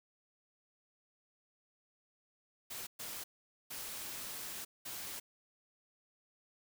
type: noise bursts at uneven times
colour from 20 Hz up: white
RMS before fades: -44 dBFS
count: 4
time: 2.7-2.87 / 2.99-3.24 / 3.7-4.65 / 4.85-5.2 s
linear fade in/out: 10 ms
effects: none